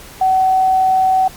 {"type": "tone", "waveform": "sine", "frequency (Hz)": 755, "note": "F#5", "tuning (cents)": 35, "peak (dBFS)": -10, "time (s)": [0.21, 1.28], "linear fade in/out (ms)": 5, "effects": ["pink hiss -37 dBFS RMS until 1.36 s", "Opus 48 kbps"]}